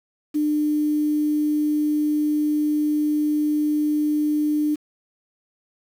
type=tone with quantisation; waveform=sine; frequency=300 Hz; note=D4; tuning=37 cents sharp; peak=-18 dBFS; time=0.34-4.76 s; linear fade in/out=20 ms; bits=7; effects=none